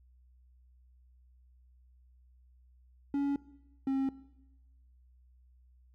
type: tone pair in turn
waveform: triangle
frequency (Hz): 281.6 / 269.1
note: C#4 / C4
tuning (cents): +27 / +49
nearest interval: minor second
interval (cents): 78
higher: first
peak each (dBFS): -26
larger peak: neither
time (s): 3.14-3.36 / 3.87-4.09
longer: neither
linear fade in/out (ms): 2
effects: noise-tail reverb RT60 1.0 s tail -19 dB re dry + added 62 Hz sine -59 dBFS peak until 5.94 s